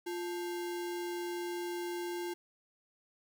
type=tone with sample-and-hold; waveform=sine; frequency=349.6 Hz; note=F4; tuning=2 cents sharp; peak=-35 dBFS; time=0.06-2.34 s; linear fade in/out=10 ms; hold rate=1225 Hz; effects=none

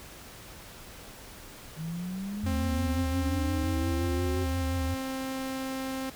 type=linear sweep; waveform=sine; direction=up; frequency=155.56 to 377.1 Hz; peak=-32 dBFS; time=1.76-4.47 s; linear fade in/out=50 ms
type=tone with vibrato; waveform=sine; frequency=82.41 Hz; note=E2; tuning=in tune; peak=-28 dBFS; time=2.43-4.95 s; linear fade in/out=10 ms; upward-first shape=sine; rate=5.7 Hz; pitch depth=160 cents each way
type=tone; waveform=sawtooth; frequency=264.4 Hz; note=C4; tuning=18 cents sharp; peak=-28 dBFS; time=2.46-6.1 s; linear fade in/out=5 ms
type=click; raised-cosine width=5 ms; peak=-27 dBFS; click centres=3.636 s
effects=pink hiss -47 dBFS RMS until 6.15 s

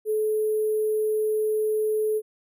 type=tone with sample-and-hold; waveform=sine; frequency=430 Hz; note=A4; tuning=40 cents flat; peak=-21 dBFS; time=0.05-2.22 s; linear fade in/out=50 ms; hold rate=11025 Hz; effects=none

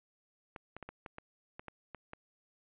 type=clicks; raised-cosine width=0.5 ms; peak=-29 dBFS; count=10; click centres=0.562 / 0.766 / 0.827 / 0.89 / 1.062 / 1.184 / 1.595 / 1.683 / 1.947 / 2.134 s; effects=resampled to 8000 Hz

